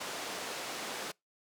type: band-pass noise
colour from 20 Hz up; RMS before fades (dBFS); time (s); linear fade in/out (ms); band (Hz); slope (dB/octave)
pink; -40; 0-1.12; 10; 370 to 8400; 12
effects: noise-tail reverb RT60 0.2 s tail -26 dB re dry